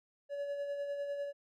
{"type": "tone with tremolo", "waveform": "triangle", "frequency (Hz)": 569, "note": "C#5", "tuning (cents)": 45, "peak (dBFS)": -32, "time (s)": [0.29, 1.33], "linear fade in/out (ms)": 50, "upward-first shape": "sine", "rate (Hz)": 10, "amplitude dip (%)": 40, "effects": []}